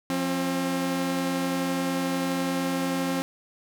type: tone pair together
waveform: sawtooth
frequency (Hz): 174.3 / 267.2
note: F3 / C4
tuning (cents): -3 / +36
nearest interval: perfect fifth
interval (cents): 739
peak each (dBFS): -27 / -22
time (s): 0.1-3.22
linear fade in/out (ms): 0
effects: none